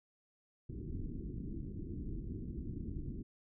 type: low-pass noise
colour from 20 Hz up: pink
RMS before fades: -42 dBFS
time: 0.69-3.23 s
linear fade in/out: 10 ms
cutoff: 360 Hz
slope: 48 dB/octave
effects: none